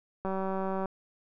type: click train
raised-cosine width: 1 ms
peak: -20 dBFS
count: 117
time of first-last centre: 0.25-0.857 s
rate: 191 Hz
effects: none